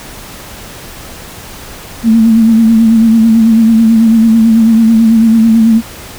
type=tone with vibrato; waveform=sine; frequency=225.2 Hz; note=A3; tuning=40 cents sharp; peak=-3 dBFS; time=2.03-5.82 s; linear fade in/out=50 ms; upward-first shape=sine; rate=9.1 Hz; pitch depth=43 cents each way; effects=pink hiss -29 dBFS RMS until 6.18 s